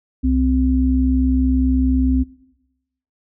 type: tone pair together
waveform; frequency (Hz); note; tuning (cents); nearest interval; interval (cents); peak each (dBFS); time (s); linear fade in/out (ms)
sine; 64.8 / 259.2; C2 / C4; -16 / -16; 2 octaves; 2400; -17 / -16; 0.23-2.24; 20
effects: noise-tail reverb RT60 0.9 s tail -20 dB re dry